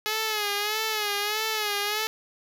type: tone with vibrato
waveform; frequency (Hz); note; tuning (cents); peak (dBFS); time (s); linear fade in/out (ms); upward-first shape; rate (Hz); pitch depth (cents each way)
5% pulse; 423.3; G#4; +33; -14; 0.06-2.07; 0; sine; 1.6; 71
effects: none